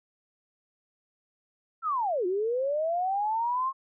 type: linear two-way sweep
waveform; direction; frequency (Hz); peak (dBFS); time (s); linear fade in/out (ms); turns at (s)
sine; down then up; 1368 to 349.2 to 1081; -25; 1.82-3.73; 50; 2.26
effects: none